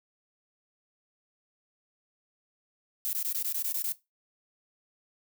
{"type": "noise bursts", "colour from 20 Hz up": "violet", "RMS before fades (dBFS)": -31, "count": 9, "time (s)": [3.05, 3.921], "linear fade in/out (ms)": 0, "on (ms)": 79, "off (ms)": 20, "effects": ["noise-tail reverb RT60 0.2 s tail -17 dB re dry"]}